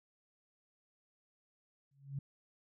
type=tone with exponential growth; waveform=sine; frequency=138.6 Hz; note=C#3; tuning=in tune; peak=-34 dBFS; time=1.91-2.19 s; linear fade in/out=5 ms; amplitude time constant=59 ms; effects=none